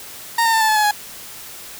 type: tone with pitch steps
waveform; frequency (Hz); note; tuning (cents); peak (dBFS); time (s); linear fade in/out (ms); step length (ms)
30% pulse; 925 / 909.1 / 893.5 / 878.1 / 863.1 / 848.2 / 833.7; A#5 / A#5 / A5 / A5 / A5 / G#5 / G#5; -14 / -44 / +26 / -4 / -34 / +36 / +6; -11; 0.38-0.912; 5; 76
effects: white hiss -36 dBFS RMS until 1.79 s